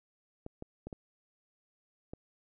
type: clicks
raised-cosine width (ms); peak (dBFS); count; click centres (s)
2; -28; 5; 0.464 / 0.624 / 0.87 / 0.928 / 2.135
effects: none